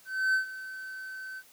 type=tone with ADSR envelope; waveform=triangle; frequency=1532 Hz; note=G6; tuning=40 cents flat; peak=-20 dBFS; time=0.05-1.43 s; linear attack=290 ms; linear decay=110 ms; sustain=-16 dB; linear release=52 ms; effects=white hiss -58 dBFS RMS until 1.52 s + high-pass 100 Hz 12 dB/octave